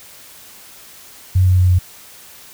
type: tone with pitch steps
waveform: sine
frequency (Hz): 92.5 / 91.81 / 91.12 / 90.44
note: F#2 / F#2 / F#2 / F#2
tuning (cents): 0 / -13 / -26 / -39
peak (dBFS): -9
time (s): 1.35-1.79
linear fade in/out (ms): 10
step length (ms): 110
effects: white hiss -41 dBFS RMS until 2.53 s